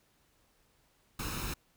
pink noise with comb filter, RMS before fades -37 dBFS, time 1.19-1.54 s, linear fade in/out 5 ms, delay 0.76 ms, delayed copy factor +0.6, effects pink hiss -70 dBFS RMS until 1.76 s

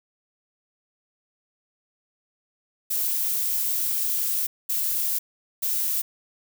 violet noise bursts at uneven times, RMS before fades -25 dBFS, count 3, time 2.9-4.47 / 4.69-5.19 / 5.62-6.02 s, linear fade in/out 10 ms, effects none

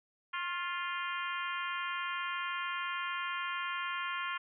harmonic tone with a mistuned harmonic, 349.2 Hz, F4, in tune, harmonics 3 / 4 / 5 / 6 / 7 / 8 / 9, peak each -38 / -40 / -42 / -44 / -45 / -46 / -47 dBFS, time 0.33-4.38 s, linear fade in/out 10 ms, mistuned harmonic 3, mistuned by +37 cents, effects none

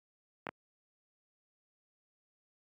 clicks, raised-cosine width 0.5 ms, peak -21 dBFS, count 2, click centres 0.468 / 0.49 s, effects high-pass 150 Hz 12 dB/octave + AAC 48 kbps

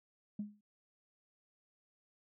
sine tone with exponential decay, 207.7 Hz, G#3, in tune, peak -33 dBFS, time 0.39-0.61 s, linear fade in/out 5 ms, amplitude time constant 46 ms, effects tanh soft clip ceiling -31 dBFS

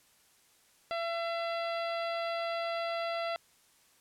harmonic tone, 674 Hz, E5, 38 cents sharp, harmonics 1 / 2 / 3 / 4 / 5 / 6 / 7, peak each -33 / -39 / -43 / -45 / -47 / -49 / -50 dBFS, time 0.91-3.36 s, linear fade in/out 0 ms, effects white hiss -65 dBFS RMS until 4 s + low-pass 12000 Hz 12 dB/octave

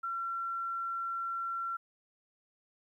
sine tone, 1360 Hz, F6, 46 cents flat, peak -33 dBFS, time 0.03-1.77 s, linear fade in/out 10 ms, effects 12-bit

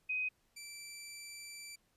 sine / 15% pulse tone pair in turn, 2511 / 2334 Hz, D#7 / D7, +15 / -11 cents, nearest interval minor second, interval 126 cents, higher first, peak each -33 / -40 dBFS, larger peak first, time 0.09-0.29 / 0.56-1.76 s, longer second, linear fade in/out 10 ms, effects pink hiss -75 dBFS RMS until 1.96 s + resampled to 32000 Hz

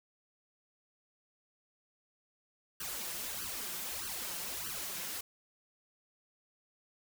white noise with flanger, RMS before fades -40 dBFS, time 2.8-5.21 s, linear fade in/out 5 ms, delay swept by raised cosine 0.66 to 5.96 ms, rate 1.6 Hz, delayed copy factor +1, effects none

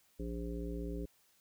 harmonic tone, 58 Hz, A#1, 8 cents flat, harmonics 1 / 3 / 5 / 7 / 9, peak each -40 / -44 / -44 / -45 / -50 dBFS, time 0.19-1.06 s, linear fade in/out 10 ms, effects white hiss -70 dBFS RMS until 1.4 s

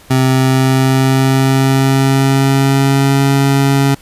25% pulse tone with pitch glide, 130.81 to 137.87 Hz, C3 to C#3, 0 to -9 cents, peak -5 dBFS, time 0.1-3.95 s, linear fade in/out 10 ms, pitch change +91 cents, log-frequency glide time 0.21-3.27 s, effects pink hiss -42 dBFS RMS until 4.01 s + resampled to 32000 Hz

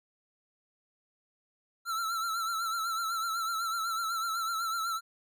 square tone with vibrato, 1342 Hz, E6, 31 cents sharp, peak -31 dBFS, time 1.85-5.01 s, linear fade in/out 50 ms, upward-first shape triangle, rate 8 Hz, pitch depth 71 cents each way, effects none

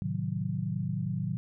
sine chord, A diminished seventh, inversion none, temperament equal with one note detuned, 110 / 132.56 / 155.56 / 185 Hz, A2 / C3 / Eb3 / Gb3, 0 / +23 / 0 / 0 cents, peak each -35 / -36 / -34 / -34 dBFS, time 0.02-1.37 s, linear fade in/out 0 ms, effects none

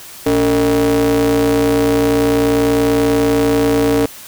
square ring-modulated tone, 84.7 Hz, E2, 48 cents sharp, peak -9 dBFS, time 0.26-4.06 s, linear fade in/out 5 ms, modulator 369 Hz, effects white hiss -35 dBFS RMS until 4.27 s

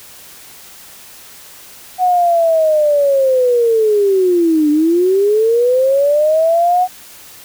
sine linear two-way sweep, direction down then up, 740 to 293.7 to 740 Hz, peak -9 dBFS, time 1.98-6.88 s, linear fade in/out 50 ms, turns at 4.7 s, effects white hiss -38 dBFS RMS until 7.44 s

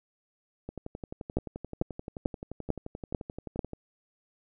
two click trains, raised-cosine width 2 ms, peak -24 / -13 dBFS, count 36 / 6, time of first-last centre 0.69-3.733 / 1.37-3.592 s, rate 11.5 / 2.25 Hz, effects none

